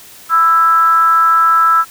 sine tone with frequency modulation, 1323 Hz, E6, 6 cents sharp, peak -7 dBFS, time 0.29-1.85 s, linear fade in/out 50 ms, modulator 321 Hz, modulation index 0.4, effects white hiss -38 dBFS RMS until 1.9 s

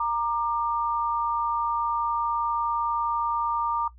sine tone pair together, 932.3 / 1192.7 Hz, A#5 / D6, 0 / +26 cents, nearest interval major third, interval 426 cents, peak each -26 dBFS, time 0-3.88 s, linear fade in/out 5 ms, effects noise-tail reverb RT60 0.1 s tail -18 dB re dry + added 60 Hz sine -47 dBFS peak until 3.98 s

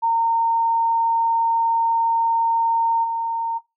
sine tone with level steps, 917 Hz, A#5, 29 cents flat, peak -16 / -21 dBFS, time 0.02-3.59 s, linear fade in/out 20 ms, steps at 3.03 s, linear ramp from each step 20 ms, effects noise-tail reverb RT60 0.2 s tail -17 dB re dry

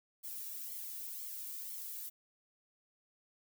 violet noise with flanger, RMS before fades -44 dBFS, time 0.23-2.1 s, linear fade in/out 20 ms, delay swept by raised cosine 0.91 to 1.78 ms, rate 2 Hz, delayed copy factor +0.7, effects none

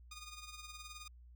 10% pulse tone with tremolo, 1227 Hz, D#6, 25 cents flat, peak -38 dBFS, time 0.11-1.08 s, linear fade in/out 5 ms, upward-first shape triangle, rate 19 Hz, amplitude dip 70%, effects added 60 Hz sine -55 dBFS peak until 1.35 s

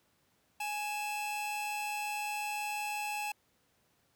45% pulse tone pair together, 832.8 / 2644 Hz, G#5 / E7, +5 / +5 cents, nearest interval octave + minor sixth, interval 2000 cents, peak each -36 / -39 dBFS, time 0.6-3.32 s, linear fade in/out 5 ms, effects pink hiss -72 dBFS RMS until 4.15 s + high-pass 80 Hz 12 dB/octave

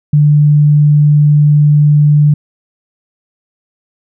sine tone, 148.1 Hz, D3, 15 cents sharp, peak -4 dBFS, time 0.13-2.34 s, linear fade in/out 5 ms, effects none

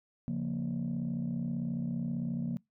sine chord, Bb minor, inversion first, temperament just, 139.85 / 174.81 / 233.1 Hz, Db3 / F3 / Bb3, +16 / +2 / 0 cents, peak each -36 / -34 / -33 dBFS, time 0.28-2.57 s, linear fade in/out 0 ms, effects noise-tail reverb RT60 0.2 s tail -26 dB re dry + tanh soft clip ceiling -27 dBFS

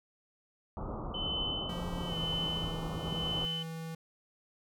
pink low-pass noise, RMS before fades -39 dBFS, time 0.77-3.45 s, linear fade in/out 0 ms, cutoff 1300 Hz, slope 96 dB/octave
sine tone with tremolo, 3034 Hz, F#7, 43 cents sharp, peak -32 dBFS, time 1.14-3.63 s, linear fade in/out 5 ms, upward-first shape sine, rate 1 Hz, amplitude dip 90%
square tone with pitch glide, 174.61 to 162.92 Hz, F3 to E3, 0 to -20 cents, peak -39 dBFS, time 1.69-3.95 s, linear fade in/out 5 ms, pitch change -120 cents, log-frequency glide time 2.08-2.17 s
effects none

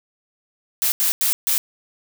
blue noise bursts at uneven times, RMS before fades -19 dBFS, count 4, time 0.82-0.92 / 1-1.12 / 1.21-1.33 / 1.47-1.58 s, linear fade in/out 0 ms, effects none

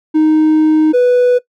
triangle tone pair in turn, 311.1 / 493.8 Hz, D#4 / B4, 0 / 0 cents, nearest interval minor sixth, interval 800 cents, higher second, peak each -4 dBFS, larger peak neither, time 0.14-0.93 / 0.93-1.39 s, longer first, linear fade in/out 20 ms, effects noise-tail reverb RT60 0.1 s tail -19 dB re dry + tanh soft clip ceiling -1 dBFS

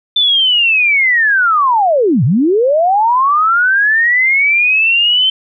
sine linear two-way sweep, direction down then up, 3559 to 106.4 to 3099 Hz, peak -8 dBFS, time 0.16-5.3 s, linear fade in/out 5 ms, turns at 2.24 s, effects none

